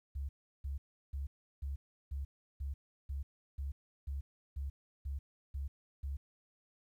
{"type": "tone bursts", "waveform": "sine", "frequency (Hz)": 69.3, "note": "C#2", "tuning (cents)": 0, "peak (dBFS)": -36, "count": 13, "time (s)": [0.15, 6.17], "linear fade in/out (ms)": 10, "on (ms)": 140, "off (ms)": 350, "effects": ["12-bit"]}